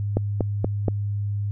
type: click train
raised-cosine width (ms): 2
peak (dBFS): -8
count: 4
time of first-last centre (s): 0.17-0.883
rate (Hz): 4.21
effects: added 102 Hz sine -23 dBFS peak until 1.51 s